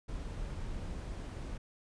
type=noise; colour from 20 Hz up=brown; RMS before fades=-40 dBFS; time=0.08-1.58 s; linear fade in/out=10 ms; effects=resampled to 22050 Hz